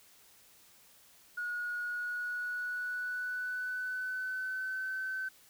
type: tone with pitch glide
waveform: sine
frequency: 1449 to 1530.7 Hz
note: F#6 to G6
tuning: -37 to -42 cents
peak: -33 dBFS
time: 1.37-5.29 s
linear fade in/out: 10 ms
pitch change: +95 cents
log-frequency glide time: 1.82-4.92 s
effects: tanh soft clip ceiling -29 dBFS + white hiss -61 dBFS RMS until 5.49 s